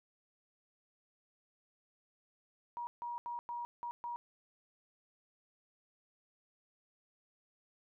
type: tone bursts at uneven times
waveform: sine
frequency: 954 Hz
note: A#5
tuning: 40 cents sharp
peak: -38 dBFS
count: 6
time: 2.77-2.87 / 3.02-3.18 / 3.26-3.39 / 3.49-3.65 / 3.83-3.91 / 4.04-4.16 s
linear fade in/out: 0 ms
effects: none